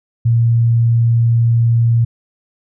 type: tone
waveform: sine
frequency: 116.54 Hz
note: A#2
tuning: in tune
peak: -9 dBFS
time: 0.25-2.05 s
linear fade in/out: 10 ms
effects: none